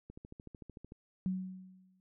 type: click train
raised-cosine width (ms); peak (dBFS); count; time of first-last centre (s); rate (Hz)
3; -35; 12; 0.1-0.921; 13.4
type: tone with exponential decay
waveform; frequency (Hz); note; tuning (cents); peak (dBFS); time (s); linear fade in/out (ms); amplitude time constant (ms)
sine; 186.5; F#3; +14; -29; 1.26-2; 0; 160
effects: none